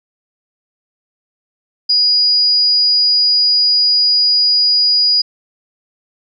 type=tone; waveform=sine; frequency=4900 Hz; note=D#8; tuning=27 cents flat; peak=-9 dBFS; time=1.89-5.22 s; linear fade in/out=10 ms; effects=none